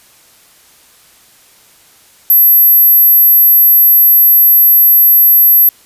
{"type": "tone", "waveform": "sine", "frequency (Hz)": 12200, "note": "G9", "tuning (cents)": -48, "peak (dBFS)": -3, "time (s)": [2.3, 5.69], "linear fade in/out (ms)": 2, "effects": ["white hiss -45 dBFS RMS until 5.85 s", "resampled to 32000 Hz"]}